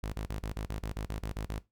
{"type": "tone bursts", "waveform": "sawtooth", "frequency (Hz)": 52.6, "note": "G#1", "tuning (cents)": 23, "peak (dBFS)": -30, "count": 12, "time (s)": [0.03, 1.59], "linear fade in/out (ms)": 5, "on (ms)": 97, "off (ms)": 36, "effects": ["noise-tail reverb RT60 0.2 s tail -18 dB re dry"]}